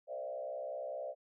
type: tone with frequency modulation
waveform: sine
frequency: 596 Hz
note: D5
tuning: 25 cents sharp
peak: -38 dBFS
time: 0.07-1.15 s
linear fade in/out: 50 ms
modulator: 64.5 Hz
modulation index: 1.3
effects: none